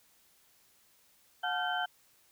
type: tone cluster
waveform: sine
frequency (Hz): 725 / 869 / 1391 / 1543 / 3079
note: F#5 / A5 / F6 / G6 / G7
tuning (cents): -35 / -22 / -7 / -28 / -32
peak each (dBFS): -34 / -39 / -40 / -35 / -39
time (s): 1.43-1.86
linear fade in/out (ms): 10
effects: white hiss -66 dBFS RMS until 2.31 s